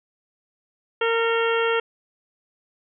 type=harmonic tone with a mistuned harmonic; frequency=459.3 Hz; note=A#4; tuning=26 cents flat; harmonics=1 / 2 / 3 / 4 / 5 / 6 / 7; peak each=-21 / -29 / -26 / -31 / -33 / -30 / -33 dBFS; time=1.01-1.8 s; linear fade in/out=5 ms; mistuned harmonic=5; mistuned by=-69 cents; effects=none